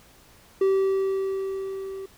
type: tone with level ramp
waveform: triangle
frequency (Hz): 386.4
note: G4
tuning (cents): -25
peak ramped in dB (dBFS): -15 to -31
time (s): 0.61-2.06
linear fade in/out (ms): 5
effects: pink hiss -54 dBFS RMS until 2.17 s